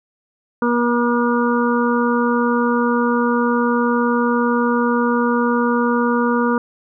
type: harmonic tone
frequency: 239.5 Hz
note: A#3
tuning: 47 cents sharp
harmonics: 1 / 2 / 4 / 5 / 6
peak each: -17 / -20 / -23 / -24 / -25 dBFS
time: 0.62-6.58 s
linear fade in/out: 2 ms
effects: none